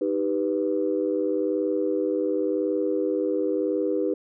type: chord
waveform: sine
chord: Eb augmented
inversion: none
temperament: equal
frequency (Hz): 311.1 / 392 / 493.9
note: Eb4 / G4 / B4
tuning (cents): 0 / 0 / 0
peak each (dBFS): -26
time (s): 0.01-4.14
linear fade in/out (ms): 5
effects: tanh soft clip ceiling -12 dBFS